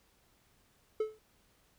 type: tone with exponential decay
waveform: triangle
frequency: 433.3 Hz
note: A4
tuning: 27 cents flat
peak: -24 dBFS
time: 1-1.19 s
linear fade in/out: 5 ms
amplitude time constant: 41 ms
effects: pink hiss -69 dBFS RMS until 1.78 s